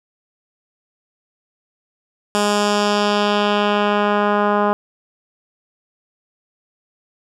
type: tone with low-pass filter sweep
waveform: 10% pulse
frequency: 206.4 Hz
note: G#3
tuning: 10 cents flat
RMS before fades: -17 dBFS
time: 2.35-4.73 s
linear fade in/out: 0 ms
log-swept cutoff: 8800 to 1200 Hz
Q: 1.3
effects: none